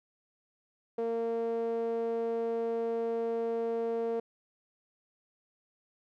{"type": "tone with band-pass filter", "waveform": "sawtooth", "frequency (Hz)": 230, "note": "A#3", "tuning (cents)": -23, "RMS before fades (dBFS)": -32, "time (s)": [0.98, 4.2], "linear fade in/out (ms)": 5, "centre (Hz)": 510, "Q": 5.5, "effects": []}